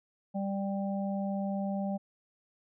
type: harmonic tone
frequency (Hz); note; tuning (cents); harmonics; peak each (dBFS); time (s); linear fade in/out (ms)
196.9; G3; +8; 1 / 3 / 4; -31 / -38 / -40; 0.34-1.98; 20
effects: none